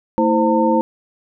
sine tone cluster, 224.8 / 325.3 / 521 / 906 Hz, A3 / E4 / C5 / A#5, +37 / -23 / -7 / -50 cents, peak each -18 dBFS, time 0.18-0.81 s, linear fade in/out 0 ms, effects none

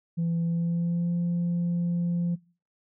sine tone with pitch glide, 167.9 to 173.02 Hz, E3 to F3, +32 to -16 cents, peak -22 dBFS, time 0.17-2.36 s, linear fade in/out 20 ms, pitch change +52 cents, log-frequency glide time 0.44-1.13 s, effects noise-tail reverb RT60 0.4 s tail -24 dB re dry + tanh soft clip ceiling -22 dBFS

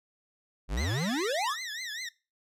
square exponential sweep, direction up, 43.17 to 1396.9 Hz, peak -29 dBFS, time 0.68-1.56 s, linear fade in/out 50 ms
20% pulse tone with vibrato, 1871 Hz, A#6, 6 cents sharp, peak -30 dBFS, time 0.77-2.09 s, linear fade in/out 5 ms, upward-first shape triangle, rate 5 Hz, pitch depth 210 cents each way
effects noise-tail reverb RT60 0.3 s tail -21 dB re dry + low-pass 10000 Hz 12 dB/octave

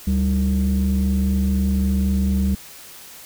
sine tone pair together, 72.48 / 193.5 Hz, D2 / G3, -22 / -22 cents, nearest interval octave + perfect fourth, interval 1700 cents, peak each -17 dBFS, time 0.07-2.55 s, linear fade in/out 5 ms, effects tanh soft clip ceiling -13 dBFS + white hiss -41 dBFS RMS until 3.25 s

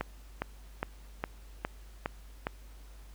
click train, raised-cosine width 0.5 ms, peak -16 dBFS, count 7, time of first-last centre 0.01-2.469 s, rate 2.44 Hz, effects added 50 Hz sine -48 dBFS peak until 3.14 s + pink hiss -60 dBFS RMS until 3.14 s

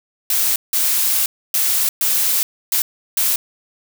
blue noise bursts at uneven times, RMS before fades -17 dBFS, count 6, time 0.3-0.56 / 0.73-1.26 / 1.54-1.89 / 2.01-2.43 / 2.72-2.82 / 3.17-3.36 s, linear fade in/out 2 ms, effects none

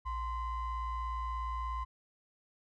triangle ring-modulated tone, 491.6 Hz, B4, 8 cents flat, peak -29 dBFS, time 0.05-1.85 s, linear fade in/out 20 ms, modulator 550 Hz, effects none

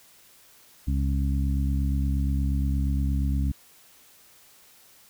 harmonic tone, 68.5 Hz, C#2, 20 cents flat, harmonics 1 / 2 / 3 / 4, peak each -23 / -30 / -33 / -34 dBFS, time 0.87-3.52 s, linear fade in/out 10 ms, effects white hiss -55 dBFS RMS until 5.09 s

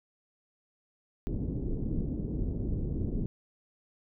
pink low-pass noise, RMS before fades -32 dBFS, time 1.27-3.26 s, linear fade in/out 0 ms, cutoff 360 Hz, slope 24 dB/octave, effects none

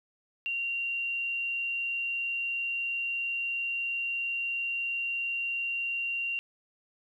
sine tone, 2763 Hz, F7, 19 cents flat, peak -29 dBFS, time 0.46-6.39 s, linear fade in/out 0 ms, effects 11-bit

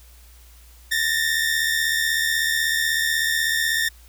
sawtooth tone pair together, 1772 / 1848.2 Hz, A6 / A#6, +12 / -15 cents, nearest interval minor second, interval 73 cents, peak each -19 dBFS, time 0.91-3.89 s, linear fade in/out 10 ms, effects added 59 Hz sine -46 dBFS peak until 4.08 s + white hiss -53 dBFS RMS until 4.08 s

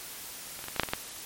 clicks, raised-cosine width 0.3 ms, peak -25 / -23 / -20 / -18 / -6 / -10 / -19 / -10 dBFS, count 8, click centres 0.591 / 0.641 / 0.684 / 0.763 / 0.797 / 0.834 / 0.888 / 0.935 s, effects white hiss -42 dBFS RMS until 1.25 s + MP3 64 kbps

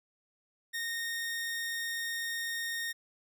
sawtooth tone, 1848 Hz, A#6, 16 cents flat, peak -30 dBFS, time 0.73-2.93 s, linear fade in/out 20 ms, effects none

